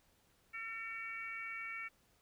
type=harmonic tone; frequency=452.7 Hz; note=A4; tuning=49 cents sharp; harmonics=3 / 4 / 5 / 6; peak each=-49 / -49 / -43 / -54 dBFS; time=0.53-1.89 s; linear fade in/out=20 ms; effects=pink hiss -72 dBFS RMS until 2.21 s